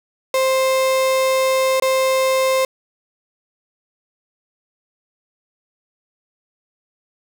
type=tone with dropouts; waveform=35% pulse; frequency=525 Hz; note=C5; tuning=6 cents sharp; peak=-13 dBFS; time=0.34-2.65 s; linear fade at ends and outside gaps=2 ms; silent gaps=1.799-1.822 s; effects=none